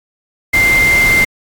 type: tone in noise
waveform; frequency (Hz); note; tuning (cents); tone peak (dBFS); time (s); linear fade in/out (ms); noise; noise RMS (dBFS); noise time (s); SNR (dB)
sine; 2093; C7; 0; -8; 0.53-1.25; 10; pink; -19; 0.53-1.25; +8
effects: AAC 64 kbps